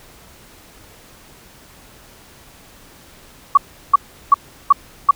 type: tone bursts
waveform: sine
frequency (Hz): 1130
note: C#6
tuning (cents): +33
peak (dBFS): -4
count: 5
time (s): 3.55-5.11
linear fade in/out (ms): 5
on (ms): 24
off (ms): 360
effects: pink hiss -45 dBFS RMS until 5.15 s